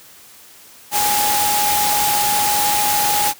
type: tone in noise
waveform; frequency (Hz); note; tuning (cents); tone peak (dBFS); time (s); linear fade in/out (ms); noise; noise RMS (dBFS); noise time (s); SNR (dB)
sine; 830; G#5; -1; -18; 0.91-3.34; 50; white; -19; 0.91-3.34; -2
effects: white hiss -44 dBFS RMS until 3.39 s + high-pass 60 Hz 12 dB/octave